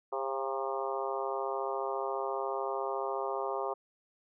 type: harmonic tone with a mistuned harmonic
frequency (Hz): 134.1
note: C3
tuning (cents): +43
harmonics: 3 / 4 / 5 / 6 / 7 / 8 / 9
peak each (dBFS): -37 / -38 / -39 / -40 / -40 / -41 / -42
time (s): 0.12-3.74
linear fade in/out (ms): 10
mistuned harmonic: 5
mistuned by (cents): +38
effects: none